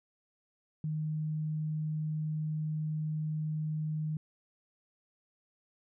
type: tone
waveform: sine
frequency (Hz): 154.6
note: D#3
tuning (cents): -11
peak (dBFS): -31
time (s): 0.84-4.17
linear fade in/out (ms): 2
effects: none